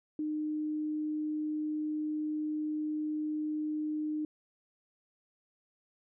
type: tone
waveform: sine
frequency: 305.2 Hz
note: D#4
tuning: 33 cents flat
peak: -31 dBFS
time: 0.19-4.25 s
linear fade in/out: 2 ms
effects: none